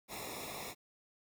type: noise with comb filter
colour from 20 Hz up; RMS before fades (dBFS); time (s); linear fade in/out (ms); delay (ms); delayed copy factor
pink; -44; 0.08-0.75; 50; 0.65; -0.9
effects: none